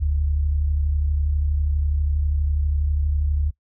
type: tone pair together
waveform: sine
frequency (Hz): 41.31 / 73.6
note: E1 / D2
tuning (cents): +4 / +4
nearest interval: minor seventh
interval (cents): 1000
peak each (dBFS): -26 / -19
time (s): 0-3.51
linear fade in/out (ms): 20
effects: noise-tail reverb RT60 0.1 s tail -20 dB re dry